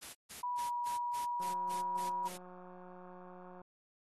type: noise bursts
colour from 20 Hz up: white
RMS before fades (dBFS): -48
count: 9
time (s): 0.01-2.38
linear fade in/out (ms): 20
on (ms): 130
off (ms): 150
type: tone with pitch glide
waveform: sine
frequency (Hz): 980 to 964.3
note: B5 to B5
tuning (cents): -14 to -42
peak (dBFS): -34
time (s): 0.43-2.28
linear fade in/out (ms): 5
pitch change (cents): -28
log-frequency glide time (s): 0.53-0.59
type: click train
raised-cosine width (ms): 1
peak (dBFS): -40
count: 402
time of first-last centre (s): 1.4-3.615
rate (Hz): 181
effects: AAC 32 kbps